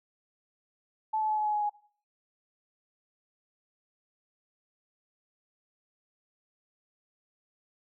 sine tone with pitch steps, 870 / 863.5 / 857 / 850.6 / 844.3 / 837.9 / 831.7 Hz, A5 / A5 / A5 / G#5 / G#5 / G#5 / G#5, -20 / -33 / -46 / +41 / +28 / +15 / +2 cents, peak -26 dBFS, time 1.13-1.697 s, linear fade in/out 10 ms, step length 81 ms, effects noise-tail reverb RT60 0.5 s tail -21 dB re dry

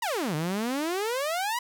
sawtooth exponential two-way sweep, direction down then up, 1000 to 146.83 to 1000 Hz, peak -23 dBFS, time 0.02-1.59 s, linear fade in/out 5 ms, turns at 0.35 s, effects none

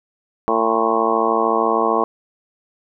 harmonic tone with a mistuned harmonic, 113.2 Hz, A2, 50 cents sharp, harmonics 2 / 3 / 4 / 5 / 6 / 7 / 8 / 9 / 10, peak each -27 / -24 / -21 / -26 / -23 / -24 / -26 / -24 / -21 dBFS, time 0.48-2.04 s, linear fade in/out 0 ms, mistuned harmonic 10, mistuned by -58 cents, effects none

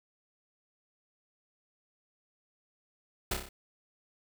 pink noise with echo, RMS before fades -30 dBFS, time 3.31-3.34 s, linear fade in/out 5 ms, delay 30 ms, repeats 5, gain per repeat -4 dB, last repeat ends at 3.49 s, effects none

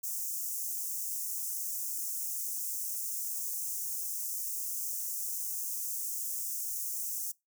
white high-pass noise, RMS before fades -36 dBFS, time 0.03-7.32 s, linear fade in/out 10 ms, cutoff 5900 Hz, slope 48 dB/octave, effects noise-tail reverb RT60 0.2 s tail -23 dB re dry

